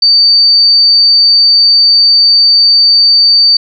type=tone; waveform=sine; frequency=4597 Hz; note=D8; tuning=38 cents flat; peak=-3 dBFS; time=0.02-3.57 s; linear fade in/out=5 ms; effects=none